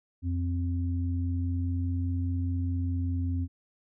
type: tone pair together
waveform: sine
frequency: 87.6 / 262.5 Hz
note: F2 / C4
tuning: +6 / +6 cents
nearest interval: octave + perfect fifth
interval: 1900 cents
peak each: -27 / -34 dBFS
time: 0.22-3.48 s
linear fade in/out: 50 ms
effects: none